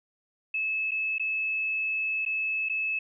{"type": "tone with dropouts", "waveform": "sine", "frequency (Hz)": 2600, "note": "E7", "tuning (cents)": -24, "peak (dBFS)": -26, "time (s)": [0.54, 2.99], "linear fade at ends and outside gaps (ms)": 5, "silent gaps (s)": [[0.91, 0.916], [1.183, 1.196], [2.252, 2.261], [2.688, 2.696]], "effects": []}